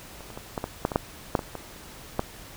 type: clicks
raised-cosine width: 1 ms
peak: -27 / -27 / -23 / -14 / -14 / -8 / -16 / -6 / -6 / -16 / -19 / -9 dBFS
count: 12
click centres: 0.207 / 0.303 / 0.375 / 0.578 / 0.641 / 0.851 / 0.918 / 0.959 / 1.352 / 1.392 / 1.553 / 2.194 s
effects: pink hiss -45 dBFS RMS until 2.56 s